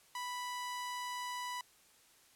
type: tone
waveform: sawtooth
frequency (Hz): 987.8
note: B5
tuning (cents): 0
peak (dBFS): -35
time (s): 0.15-1.61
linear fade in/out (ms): 2
effects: white hiss -65 dBFS RMS until 2.35 s + low-pass 12000 Hz 12 dB/octave